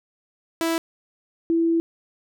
sawtooth / sine tone pair in turn, 329.6 / 331.9 Hz, E4 / E4, 0 / +12 cents, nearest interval unison, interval 12 cents, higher second, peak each -17 dBFS, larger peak neither, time 0.61-0.78 / 1.5-1.8 s, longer second, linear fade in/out 0 ms, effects none

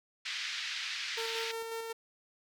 pink band-pass noise, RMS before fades -38 dBFS, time 0.25-1.52 s, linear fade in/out 10 ms, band 1800 to 5100 Hz, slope 24 dB/octave
sawtooth tone with tremolo, 454.3 Hz, A#4, 45 cents flat, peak -32 dBFS, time 1.17-1.93 s, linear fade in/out 10 ms, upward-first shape square, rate 5.5 Hz, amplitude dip 30%
effects none

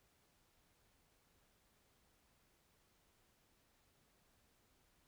silence, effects pink hiss -75 dBFS RMS until 5.07 s

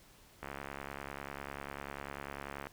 click train, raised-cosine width 0.5 ms, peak -26 dBFS, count 158, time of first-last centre 0.43-2.67 s, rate 70.1 Hz, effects pink hiss -61 dBFS RMS until 2.72 s

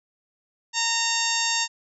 harmonic tone, 920 Hz, A#5, 23 cents flat, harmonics 1 / 2 / 3 / 4 / 5 / 6 / 7 / 8, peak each -30 / -30 / -30 / -30 / -30 / -30 / -30 / -30 dBFS, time 0.73-1.68 s, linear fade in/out 50 ms, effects none

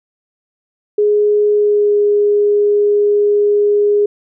sine tone with pitch glide, 416.9 to 412.6 Hz, G#4 to G#4, +7 to -11 cents, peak -9 dBFS, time 0.98-4.06 s, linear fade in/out 5 ms, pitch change -18 cents, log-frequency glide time 1.52-1.97 s, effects none

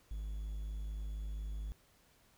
triangle tone with quantisation, 52.1 Hz, G#1, 6 cents sharp, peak -36 dBFS, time 0.11-1.72 s, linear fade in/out 0 ms, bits 11, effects pink hiss -68 dBFS RMS until 2.37 s

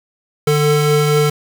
square tone pair together, 149.51 / 444.3 Hz, D3 / A4, +31 / +17 cents, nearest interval octave + perfect fifth, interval 1886 cents, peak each -15 dBFS, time 0.47-1.3 s, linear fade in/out 5 ms, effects none

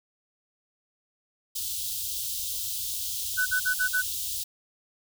white band-stop noise, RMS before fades -32 dBFS, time 1.55-4.44 s, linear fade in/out 10 ms, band 110 to 3100 Hz, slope 48 dB/octave
sine tone bursts, 1497 Hz, F#6, 20 cents sharp, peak -22 dBFS, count 5, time 3.37-4.022 s, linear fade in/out 20 ms, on 92 ms, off 48 ms
effects none

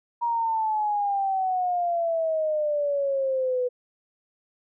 sine exponential sweep, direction down, 951 to 493 Hz, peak -22 dBFS, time 0.21-3.69 s, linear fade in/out 20 ms, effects none

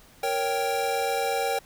square chord, G diminished, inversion first, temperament equal, 466.2 / 554.4 / 784 Hz, Bb4 / Db5 / G5, 0 / 0 / 0 cents, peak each -30 / -31 / -28 dBFS, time 0.23-1.59 s, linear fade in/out 5 ms, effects pink hiss -54 dBFS RMS until 1.65 s

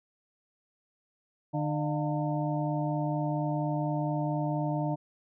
harmonic tone with a mistuned harmonic, 150.7 Hz, D3, 45 cents sharp, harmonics 1 / 2 / 4 / 5 / 6, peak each -30 / -33 / -36 / -37 / -38 dBFS, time 1.53-4.96 s, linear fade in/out 20 ms, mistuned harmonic 5, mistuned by -110 cents, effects none

